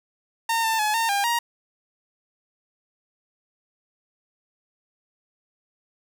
sawtooth tone with pitch steps, 914 / 894 / 849 / 912 / 803 / 942 Hz, A#5 / A5 / G#5 / A#5 / G5 / A#5, -34 / +27 / +38 / -38 / +41 / +18 cents, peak -17 dBFS, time 0.49-1.39 s, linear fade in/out 5 ms, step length 150 ms, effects none

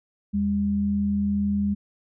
sine tone pair together, 80.32 / 202.4 Hz, E2 / G#3, -44 / -44 cents, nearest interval octave + major third, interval 1600 cents, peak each -31 / -21 dBFS, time 0.33-1.75 s, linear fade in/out 20 ms, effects none

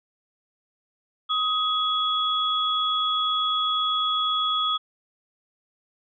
sine tone pair together, 1258 / 3358 Hz, D#6 / G#7, +19 / +18 cents, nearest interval octave + perfect fourth, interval 1699 cents, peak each -24 dBFS, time 1.29-4.78 s, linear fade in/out 20 ms, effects none

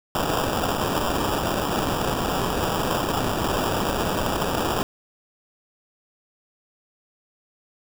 white noise with sample-and-hold, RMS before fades -24 dBFS, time 0.15-4.83 s, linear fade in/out 0 ms, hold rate 2100 Hz, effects none

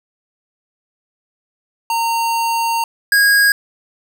square tone pair in turn, 920 / 1640.2 Hz, A#5 / G#6, -23 / -22 cents, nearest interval minor seventh, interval 1001 cents, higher second, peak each -16 / -10 dBFS, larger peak second, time 1.9-2.84 / 3.12-3.52 s, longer first, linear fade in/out 2 ms, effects none

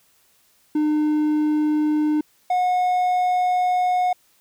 triangle tone pair in turn, 303 / 726.5 Hz, D#4 / F#5, -46 / -32 cents, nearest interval octave + minor third, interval 1514 cents, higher second, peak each -15 dBFS, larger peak neither, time 0.75-2.21 / 2.5-4.13 s, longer second, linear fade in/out 5 ms, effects white hiss -60 dBFS RMS until 4.4 s

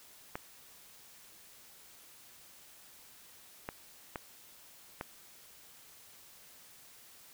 clicks, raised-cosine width 0.5 ms, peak -22 dBFS, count 4, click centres 0.355 / 3.689 / 4.158 / 5.011 s, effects white hiss -57 dBFS RMS until 7.33 s

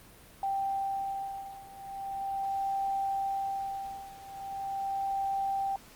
sine beating tone pair, 784 / 784.4 Hz, G5 / G5, 0 / +1 cents, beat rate 0.4 Hz, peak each -35 / -33 dBFS, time 0.43-5.76 s, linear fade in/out 2 ms, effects pink hiss -54 dBFS RMS until 5.95 s + Opus 32 kbps

